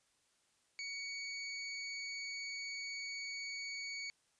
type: tone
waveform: 25% pulse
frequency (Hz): 2242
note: C#7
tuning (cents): +19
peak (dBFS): -37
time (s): 0.79-4.1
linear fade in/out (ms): 0
effects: white hiss -75 dBFS RMS until 4.39 s + resampled to 22050 Hz